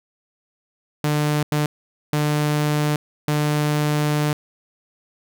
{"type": "tone bursts at uneven times", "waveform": "sawtooth", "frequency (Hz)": 149.3, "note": "D3", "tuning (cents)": 29, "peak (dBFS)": -14, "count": 4, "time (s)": [[1.04, 1.43], [1.52, 1.66], [2.13, 2.96], [3.28, 4.33]], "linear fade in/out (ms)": 2, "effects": []}